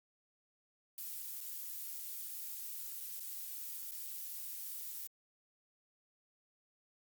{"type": "noise with dropouts", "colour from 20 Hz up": "violet", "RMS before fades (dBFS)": -44, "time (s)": [0.98, 5.07], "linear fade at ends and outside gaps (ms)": 1, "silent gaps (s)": [[1.406, 1.411], [3.004, 3.007], [3.198, 3.205], [3.911, 3.918]], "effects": ["Opus 48 kbps"]}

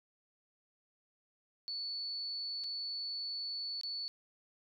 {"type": "tone with dropouts", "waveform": "sine", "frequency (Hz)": 4450, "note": "C#8", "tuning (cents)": 6, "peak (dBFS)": -37, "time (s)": [1.68, 4.08], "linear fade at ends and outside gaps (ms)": 0, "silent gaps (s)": [[2.638, 2.642], [3.812, 3.834]], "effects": []}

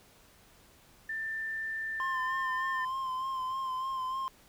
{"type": "tone with pitch glide", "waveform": "sine", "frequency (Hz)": [1782, 1796.5], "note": ["A6", "A6"], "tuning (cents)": [22, 36], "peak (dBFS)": -33, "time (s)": [1.09, 2.85], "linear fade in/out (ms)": 5, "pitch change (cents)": 14, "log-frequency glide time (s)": [2.22, 2.32]}
{"type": "tone with vibrato", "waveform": "triangle", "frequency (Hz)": 1046.5, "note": "C6", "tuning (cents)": 0, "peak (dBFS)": -30, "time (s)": [2, 4.28], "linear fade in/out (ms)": 0, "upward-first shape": "sine", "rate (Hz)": 3.3, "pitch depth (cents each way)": 34}
{"effects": ["pink hiss -60 dBFS RMS until 4.48 s"]}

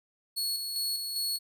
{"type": "tone with tremolo", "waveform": "sawtooth", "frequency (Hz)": 4364, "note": "C#8", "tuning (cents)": -28, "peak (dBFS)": -26, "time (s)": [0.36, 1.39], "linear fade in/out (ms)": 20, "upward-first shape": "square", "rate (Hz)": 2.5, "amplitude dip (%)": 40, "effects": []}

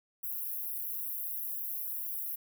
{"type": "high-pass noise", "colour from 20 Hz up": "white", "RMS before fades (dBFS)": -37, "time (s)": [0.23, 2.36], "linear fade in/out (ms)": 10, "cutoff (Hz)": 11000, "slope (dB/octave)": 96, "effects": []}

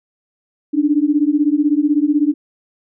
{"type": "beating tone pair", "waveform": "sine", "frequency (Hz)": [287.4, 303.4], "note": ["D4", "D#4"], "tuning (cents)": [-37, -44], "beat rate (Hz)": 16, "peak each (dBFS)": -15, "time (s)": [0.73, 2.34], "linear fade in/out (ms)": 20, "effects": []}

